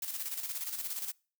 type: noise with tremolo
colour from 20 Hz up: blue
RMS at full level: -36 dBFS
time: 0.02-1.12 s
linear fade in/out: 5 ms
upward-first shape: square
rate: 17 Hz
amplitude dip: 55%
effects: noise-tail reverb RT60 0.4 s tail -26 dB re dry